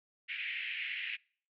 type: band-pass noise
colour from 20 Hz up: white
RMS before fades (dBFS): -39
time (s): 0.28-1.17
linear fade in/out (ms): 20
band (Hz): 1900 to 2800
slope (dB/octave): 48
effects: noise-tail reverb RT60 0.5 s tail -26 dB re dry